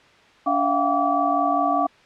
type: tone cluster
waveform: sine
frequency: 286.1 / 662 / 707 / 767 / 1151 Hz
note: D4 / E5 / F5 / G5 / D6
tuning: -45 / +7 / +21 / -38 / -35 cents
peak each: -25 / -28 / -22 / -26 / -23 dBFS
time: 0.46-1.87 s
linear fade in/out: 10 ms
effects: white hiss -52 dBFS RMS until 2.05 s + low-pass 3000 Hz 12 dB/octave